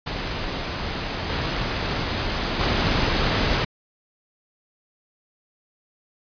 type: noise with level steps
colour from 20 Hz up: pink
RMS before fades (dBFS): -28 / -25 / -21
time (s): 0.06-3.65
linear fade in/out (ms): 10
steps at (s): 1.29 / 2.59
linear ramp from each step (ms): 10
effects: resampled to 11025 Hz